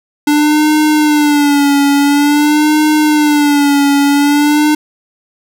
square tone with vibrato, 293.7 Hz, D4, in tune, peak -8 dBFS, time 0.27-4.75 s, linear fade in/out 5 ms, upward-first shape sine, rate 0.48 Hz, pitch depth 68 cents each way, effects none

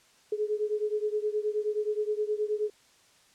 sine beating tone pair, 419.9 / 429.4 Hz, G#4 / A4, +19 / -42 cents, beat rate 9.5 Hz, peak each -29 / -31 dBFS, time 0.32-2.7 s, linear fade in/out 5 ms, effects white hiss -61 dBFS RMS until 3.34 s + low-pass 8000 Hz 12 dB/octave

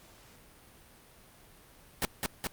pink noise with echo, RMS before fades -29 dBFS, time 2.02-2.05 s, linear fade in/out 0 ms, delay 210 ms, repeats 2, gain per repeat -2 dB, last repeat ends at 2.47 s, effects pink hiss -57 dBFS RMS until 2.52 s + Opus 48 kbps

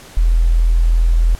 sine tone, 41.57 Hz, E1, 15 cents sharp, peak -9 dBFS, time 0.17-1.35 s, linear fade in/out 0 ms, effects pink hiss -39 dBFS RMS until 1.39 s + low-pass 12000 Hz 12 dB/octave

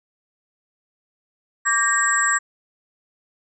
sine tone cluster, 1155 / 1605 / 1859 / 7660 Hz, D6 / G6 / A#6 / A#8, -29 / +40 / -5 / +46 cents, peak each -22 dBFS, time 1.65-2.39 s, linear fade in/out 20 ms, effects none

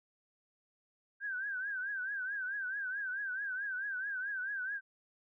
sine tone with vibrato, 1571 Hz, G6, 3 cents sharp, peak -35 dBFS, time 1.2-4.81 s, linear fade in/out 50 ms, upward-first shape triangle, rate 4.6 Hz, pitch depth 130 cents each way, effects none

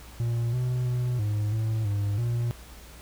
triangle tone with pitch steps, 117.6 / 125.1 / 123.6 / 105 / 110.6 / 101.8 / 118.7 Hz, A#2 / B2 / B2 / G#2 / A2 / G#2 / A#2, +16 / +23 / +2 / +19 / +9 / -34 / +32 cents, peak -22 dBFS, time 0.2-2.51 s, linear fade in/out 0 ms, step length 330 ms, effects added 60 Hz sine -46 dBFS peak until 3.01 s + pink hiss -49 dBFS RMS until 3.01 s

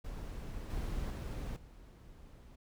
brown noise with level steps, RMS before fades -43 / -38 / -40 / -54 dBFS, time 0.04-2.56 s, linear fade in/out 10 ms, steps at 0.7 / 1.1 / 1.56 s, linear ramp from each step 5 ms, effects none

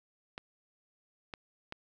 clicks, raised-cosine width 0.3 ms, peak -24 dBFS, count 3, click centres 0.379 / 1.338 / 1.724 s, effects none

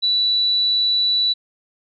sine tone, 3951 Hz, B7, in tune, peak -15 dBFS, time 0.02-1.34 s, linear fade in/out 20 ms, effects none

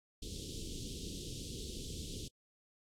pink band-stop noise, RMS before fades -43 dBFS, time 0.22-2.28 s, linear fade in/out 5 ms, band 450 to 3100 Hz, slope 48 dB/octave, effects low-pass 8000 Hz 12 dB/octave + AAC 64 kbps

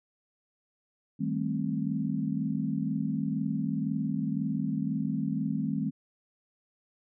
sine chord, A half-diminished seventh, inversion second, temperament just, 158.4 / 198 / 220 / 264 Hz, Eb3 / G3 / A3 / C4, +31 / +18 / 0 / +16 cents, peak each -33 dBFS, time 1.19-5.91 s, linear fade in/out 20 ms, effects none

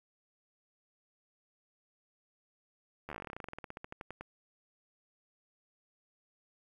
slowing click train, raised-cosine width 0.5 ms, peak -27 dBFS, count 27, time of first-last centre 3.09-4.21 s, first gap 12 ms, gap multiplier 1.09, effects 10-bit

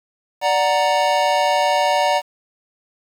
square chord, D augmented, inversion none, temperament equal, 587.3 / 740 / 932.3 Hz, D5 / F#5 / A#5, 0 / 0 / 0 cents, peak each -20 dBFS, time 0.41-2.22 s, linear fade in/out 50 ms, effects low-pass 6000 Hz 12 dB/octave + 7-bit

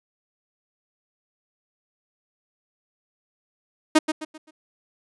sawtooth tone with echo, 311.1 Hz, D#4, in tune, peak -8 dBFS, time 3.95-3.99 s, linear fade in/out 10 ms, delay 130 ms, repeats 4, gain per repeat -9 dB, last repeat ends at 4.51 s, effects resampled to 24000 Hz

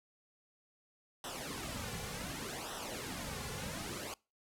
pink noise with flanger, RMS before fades -42 dBFS, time 1.24-4.14 s, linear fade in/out 2 ms, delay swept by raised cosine 0.43 to 3.23 ms, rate 0.67 Hz, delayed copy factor -0.75, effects noise-tail reverb RT60 0.3 s tail -25 dB re dry + low-pass 12000 Hz 12 dB/octave

